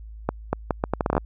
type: accelerating click train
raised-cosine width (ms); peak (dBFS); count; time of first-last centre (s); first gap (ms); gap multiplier
1; -7; 12; 0.29-1.179; 240; 0.74
effects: added 54 Hz sine -37 dBFS peak until 1.25 s